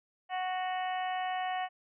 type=harmonic tone; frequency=369.4 Hz; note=F#4; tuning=3 cents flat; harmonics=2 / 3 / 4 / 5 / 6 / 7 / 8; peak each=-32 / -43 / -49 / -41 / -47 / -50 / -46 dBFS; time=0.29-1.69 s; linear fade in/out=50 ms; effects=none